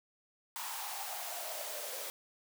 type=noise with high-pass filter sweep; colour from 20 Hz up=white; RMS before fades=-41 dBFS; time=0.56-2.1 s; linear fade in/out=0 ms; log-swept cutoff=950 to 500 Hz; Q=6.2; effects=none